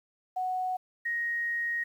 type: tone pair in turn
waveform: sine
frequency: 740 / 1875.5 Hz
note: F#5 / A#6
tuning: 0 / +10 cents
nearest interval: octave + major third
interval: 1610 cents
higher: second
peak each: -28 dBFS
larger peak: neither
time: 0.36-0.77 / 1.05-1.84 s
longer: second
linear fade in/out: 10 ms
effects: 10-bit